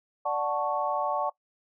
sine chord, D major seventh, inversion none, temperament equal, 587.3 / 740 / 880 / 1108.7 Hz, D5 / F#5 / A5 / C#6, 0 / 0 / 0 / 0 cents, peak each -31 dBFS, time 0.25-1.3 s, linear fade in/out 10 ms, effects noise-tail reverb RT60 0.1 s tail -20 dB re dry

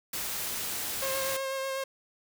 white noise, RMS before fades -34 dBFS, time 0.13-1.37 s, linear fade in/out 5 ms
sawtooth tone with vibrato, 536 Hz, C5, 42 cents sharp, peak -27 dBFS, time 1.02-1.84 s, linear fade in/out 5 ms, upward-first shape sine, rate 8.1 Hz, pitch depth 17 cents each way
effects none

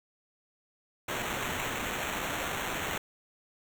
white noise with sample-and-hold, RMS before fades -34 dBFS, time 1.08-2.98 s, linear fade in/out 5 ms, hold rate 4900 Hz, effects none

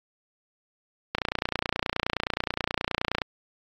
click train, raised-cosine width 0.3 ms, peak -9 dBFS, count 62, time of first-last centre 1.15-3.218 s, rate 29.5 Hz, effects AAC 48 kbps

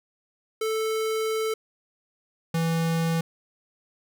square tone pair in turn, 440 / 164.81 Hz, A4 / E3, 0 / 0 cents, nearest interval octave + perfect fourth, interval 1700 cents, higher first, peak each -25 / -23 dBFS, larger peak second, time 0.61-1.54 / 2.54-3.21 s, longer first, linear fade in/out 5 ms, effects none

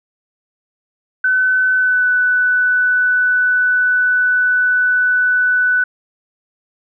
sine tone with pitch glide, 1513 to 1492.2 Hz, F#6 to F#6, +38 to +14 cents, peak -11 dBFS, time 1.24-5.84 s, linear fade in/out 5 ms, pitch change -24 cents, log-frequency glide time 1.76-2.08 s, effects none

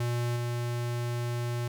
square tone with level steps, 120 Hz, B2, 49 cents flat, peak -28 / -30 dBFS, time 0-1.68 s, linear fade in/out 5 ms, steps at 0.36 s, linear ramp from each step 5 ms, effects none

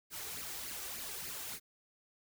white noise with flanger, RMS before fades -43 dBFS, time 0.1-1.6 s, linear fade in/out 50 ms, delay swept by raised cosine 0.43 to 2.63 ms, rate 3.4 Hz, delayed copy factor +0.6, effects none

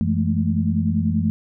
sine tone cluster, 91.6 / 167 / 211.9 / 222.2 Hz, F#2 / E3 / G#3 / A3, -17 / +23 / +35 / +17 cents, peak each -23 dBFS, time 0.01-1.3 s, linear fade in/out 0 ms, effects none

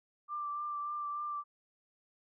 sine tone with vibrato, 1180 Hz, D6, 8 cents sharp, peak -35 dBFS, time 0.28-1.44 s, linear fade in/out 50 ms, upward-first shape triangle, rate 3.4 Hz, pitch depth 21 cents each way, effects none

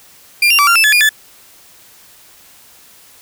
35% pulse tone with pitch steps, 2395 / 2779 / 1157 / 1383 / 2640 / 1717 / 2429 / 1736 Hz, D7 / F7 / D6 / F6 / E7 / A6 / D#7 / A6, +33 / -9 / -26 / -17 / +2 / -43 / -42 / -24 cents, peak -6 dBFS, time 0.42-1.092 s, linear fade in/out 5 ms, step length 84 ms, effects white hiss -44 dBFS RMS until 3.21 s

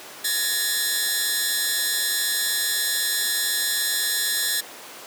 10% pulse tone cluster, 1688 / 1835 / 4072 Hz, G#6 / A#6 / C8, +28 / -28 / -48 cents, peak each -18 dBFS, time 0.24-4.61 s, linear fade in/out 10 ms, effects pink hiss -39 dBFS RMS until 5.06 s + high-pass 400 Hz 12 dB/octave

